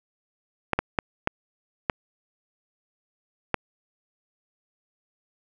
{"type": "clicks", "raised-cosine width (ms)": 0.5, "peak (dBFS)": -6, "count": 6, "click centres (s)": [0.733, 0.79, 0.988, 1.274, 1.898, 3.543], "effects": []}